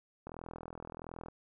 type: click train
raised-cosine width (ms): 1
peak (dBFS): -30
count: 43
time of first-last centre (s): 0.27-1.284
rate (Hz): 41.4
effects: none